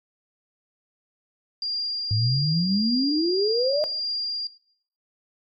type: tone with tremolo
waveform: sine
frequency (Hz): 4792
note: D8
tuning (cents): +34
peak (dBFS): -24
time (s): 1.62-4.47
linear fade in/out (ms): 2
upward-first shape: triangle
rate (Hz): 1.7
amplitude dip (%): 25
type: exponential sweep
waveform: sine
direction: up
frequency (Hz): 103.5 to 622.3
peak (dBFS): -20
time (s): 2.11-3.84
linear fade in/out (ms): 0
effects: noise-tail reverb RT60 0.6 s tail -17 dB re dry + MP3 96 kbps